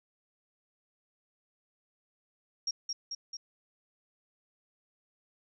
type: tone with echo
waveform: sine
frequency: 5588 Hz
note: F8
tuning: in tune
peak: -29 dBFS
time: 2.67-2.71 s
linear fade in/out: 5 ms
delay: 220 ms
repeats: 3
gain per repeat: -3 dB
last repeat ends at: 3.37 s
effects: none